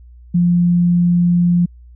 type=tone; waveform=sine; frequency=174.61 Hz; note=F3; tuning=in tune; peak=-10 dBFS; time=0.34-1.66 s; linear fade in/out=10 ms; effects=added 60 Hz sine -38 dBFS peak until 1.95 s